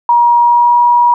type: tone with pitch glide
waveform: sine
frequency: 952 to 960.8 Hz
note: A#5 to B5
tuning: +36 to -48 cents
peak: -5 dBFS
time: 0.09-1.14 s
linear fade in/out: 2 ms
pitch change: +16 cents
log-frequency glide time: 0.39-0.78 s
effects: none